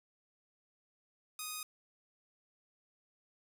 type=tone; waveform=5% pulse; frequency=1244.5 Hz; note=D#6; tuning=in tune; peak=-28 dBFS; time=1.39-1.63 s; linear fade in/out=2 ms; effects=none